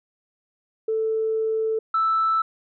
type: tone pair in turn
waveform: sine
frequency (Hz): 441.7 / 1319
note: A4 / E6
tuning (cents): +7 / +1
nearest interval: octave + perfect fifth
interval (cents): 1894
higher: second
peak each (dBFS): -20 / -17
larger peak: second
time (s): 0.88-1.79 / 1.94-2.42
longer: first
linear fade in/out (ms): 5
effects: tanh soft clip ceiling -14 dBFS